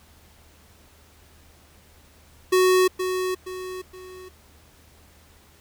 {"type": "tone with echo", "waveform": "square", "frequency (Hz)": 370, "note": "F#4", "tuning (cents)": 0, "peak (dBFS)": -16, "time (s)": [2.52, 2.88], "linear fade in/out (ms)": 10, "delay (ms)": 470, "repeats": 3, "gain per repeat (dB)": -8, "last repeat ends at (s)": 4.29, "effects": ["added 77 Hz sine -55 dBFS peak until 5.6 s", "pink hiss -55 dBFS RMS until 5.6 s"]}